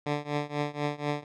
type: tone with tremolo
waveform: 10% pulse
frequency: 146.83 Hz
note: D3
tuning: in tune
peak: -17 dBFS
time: 0.06-1.24 s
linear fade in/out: 5 ms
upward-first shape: triangle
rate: 4.1 Hz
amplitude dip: 95%
effects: low-pass 4000 Hz 12 dB/octave